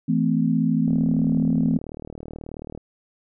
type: chord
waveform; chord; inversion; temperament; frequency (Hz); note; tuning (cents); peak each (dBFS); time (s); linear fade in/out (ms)
sine; A minor; second; equal with one note detuned; 164.81 / 220 / 257.4; E3 / A3 / C4; 0 / 0 / -28; -22; 0.08-1.78; 10
type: click train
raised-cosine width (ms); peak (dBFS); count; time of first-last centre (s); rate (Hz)
2; -22; 74; 0.88-2.776; 38.5
effects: none